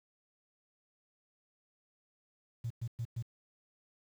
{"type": "tone bursts", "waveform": "triangle", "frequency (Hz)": 116.54, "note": "A#2", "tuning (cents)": 0, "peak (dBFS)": -30, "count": 4, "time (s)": [2.64, 3.226], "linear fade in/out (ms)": 10, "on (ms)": 64, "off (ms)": 110, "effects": ["tanh soft clip ceiling -32 dBFS", "10-bit"]}